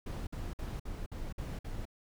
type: noise bursts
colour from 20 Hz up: brown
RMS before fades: -39 dBFS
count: 7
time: 0.06-1.854 s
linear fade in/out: 5 ms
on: 210 ms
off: 54 ms
effects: none